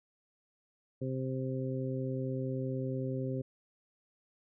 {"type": "harmonic tone", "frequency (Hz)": 130.81, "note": "C3", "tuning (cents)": 0, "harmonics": [1, 2, 3, 4], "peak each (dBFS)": [-35, -38, -40, -41], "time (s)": [1.01, 3.42], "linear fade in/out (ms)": 10, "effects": []}